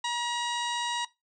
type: harmonic tone with a mistuned harmonic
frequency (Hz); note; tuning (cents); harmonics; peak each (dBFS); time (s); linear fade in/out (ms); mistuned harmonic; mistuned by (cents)
955; A#5; +42; 1 / 2 / 3 / 4 / 5 / 6 / 7 / 8 / 9; -30 / -37 / -37 / -35 / -48 / -42 / -49 / -44 / -47; 0.04-1.05; 5; 5; -18
effects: noise-tail reverb RT60 0.2 s tail -18 dB re dry